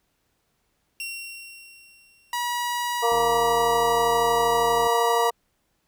sawtooth tone with exponential decay, 2739 Hz, F7, 34 cents flat, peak -26 dBFS, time 1-2.75 s, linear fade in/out 1 ms, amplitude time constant 380 ms
sawtooth tone, 965 Hz, B5, 40 cents flat, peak -21 dBFS, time 2.33-5.3 s, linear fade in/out 2 ms
harmonic tone, 233.1 Hz, A#3, in tune, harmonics 2 / 3 / 4 / 5, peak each -23 / -25 / -26 / -27 dBFS, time 3.02-5.31 s, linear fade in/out 20 ms
click train, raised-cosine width 2 ms, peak -27 dBFS, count 149, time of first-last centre 3.12-4.869 s, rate 84.6 Hz
effects pink hiss -71 dBFS RMS until 5.87 s

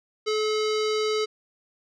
square tone with low-pass filter, 430 Hz, A4, 40 cents flat, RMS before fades -25 dBFS, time 0.26-1.26 s, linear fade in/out 20 ms, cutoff 4900 Hz, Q 2.4, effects none

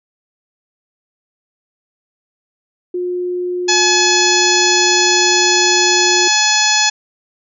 sine tone, 358.2 Hz, F4, 44 cents sharp, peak -17 dBFS, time 2.94-6.28 s, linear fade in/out 5 ms
harmonic tone, 851 Hz, G#5, 42 cents sharp, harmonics 1 / 2 / 3 / 4 / 5 / 6 / 7 / 8, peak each -19 / -19 / -19 / -19 / -19 / -19 / -19 / -19 dBFS, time 3.68-6.9 s, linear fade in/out 10 ms
effects none

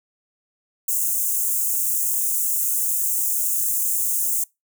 white high-pass noise, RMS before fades -22 dBFS, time 0.88-4.44 s, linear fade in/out 5 ms, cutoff 6700 Hz, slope 48 dB/octave, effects noise-tail reverb RT60 0.2 s tail -24 dB re dry

